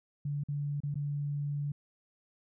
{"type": "tone with dropouts", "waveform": "sine", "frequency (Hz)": 144.4, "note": "D3", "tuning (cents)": -29, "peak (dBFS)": -31, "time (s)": [0.25, 1.72], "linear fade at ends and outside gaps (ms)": 5, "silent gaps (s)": [[0.437, 0.485], [0.804, 0.834], [0.943, 0.955]], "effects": []}